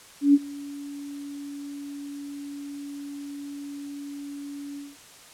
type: tone with ADSR envelope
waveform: sine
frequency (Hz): 284.4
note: C#4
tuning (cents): +45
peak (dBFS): -11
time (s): 0.21-4.97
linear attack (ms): 130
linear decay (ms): 40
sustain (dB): -23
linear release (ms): 190
effects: white hiss -49 dBFS RMS until 5.33 s + low-pass 10000 Hz 12 dB/octave